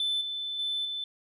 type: tone with level steps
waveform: sine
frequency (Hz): 3520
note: A7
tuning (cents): 0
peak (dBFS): -24 / -31 / -27 / -31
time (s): 0-1.04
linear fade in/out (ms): 2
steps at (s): 0.21 / 0.59 / 0.85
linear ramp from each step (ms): 2
effects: tanh soft clip ceiling -24 dBFS